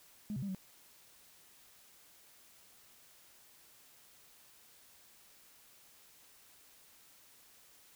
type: tone with pitch steps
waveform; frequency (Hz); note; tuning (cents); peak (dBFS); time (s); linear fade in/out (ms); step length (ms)
sine; 210 / 130.5 / 198.8 / 188.5; G#3 / C3 / G3 / F#3; +19 / -4 / +25 / +32; -35; 0.3-0.548; 0; 62
effects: tanh soft clip ceiling -32 dBFS + white hiss -62 dBFS RMS until 7.95 s